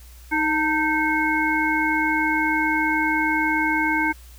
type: harmonic tone with a mistuned harmonic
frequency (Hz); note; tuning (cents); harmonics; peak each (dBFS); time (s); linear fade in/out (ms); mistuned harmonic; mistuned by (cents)
311.1; D#4; 0; 1 / 3 / 5 / 7; -24 / -24 / -24 / -24; 0.31-4.13; 20; 3; -56
effects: added 60 Hz sine -42 dBFS peak until 4.38 s + white hiss -51 dBFS RMS until 4.38 s